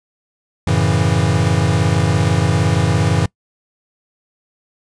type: chord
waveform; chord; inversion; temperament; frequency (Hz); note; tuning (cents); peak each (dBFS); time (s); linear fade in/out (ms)
square; F# minor seventh; none; equal; 92.5 / 110 / 138.59 / 164.81; F#2 / A2 / C#3 / E3; 0 / 0 / 0 / 0; -19 / -19 / -20 / -19; 0.67-3.26; 5
effects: noise-tail reverb RT60 0.1 s tail -24 dB re dry + resampled to 22050 Hz